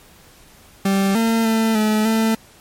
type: tone with pitch steps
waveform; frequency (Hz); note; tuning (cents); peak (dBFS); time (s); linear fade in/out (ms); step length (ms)
40% pulse; 195.3 / 226.8 / 223.1 / 214.9 / 222.4; G3 / A#3 / A3 / A3 / A3; -6 / -47 / +24 / -41 / +19; -14; 0.85-2.35; 5; 300
effects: pink hiss -48 dBFS RMS until 2.6 s + MP3 64 kbps